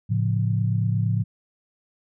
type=chord; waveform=sine; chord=A augmented; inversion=none; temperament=equal; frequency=110 / 138.59 / 174.61 Hz; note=A2 / C#3 / E#3; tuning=0 / 0 / 0 cents; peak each=-21 / -27 / -27 dBFS; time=0.09-1.24 s; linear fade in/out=20 ms; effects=none